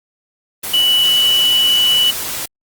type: tone in noise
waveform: sine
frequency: 2960 Hz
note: F#7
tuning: in tune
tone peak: -10 dBFS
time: 0.73-2.11 s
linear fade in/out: 10 ms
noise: white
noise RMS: -23 dBFS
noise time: 0.63-2.46 s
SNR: +10 dB
effects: Opus 24 kbps